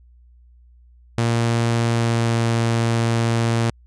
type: tone with pitch glide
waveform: sawtooth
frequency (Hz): 116.54 to 115.53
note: A#2 to A#2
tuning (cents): 0 to -15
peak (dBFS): -13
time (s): 1.18-3.7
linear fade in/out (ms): 0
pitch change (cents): -15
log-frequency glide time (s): 1.86-2.41
effects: added 60 Hz sine -47 dBFS peak until 3.86 s + resampled to 22050 Hz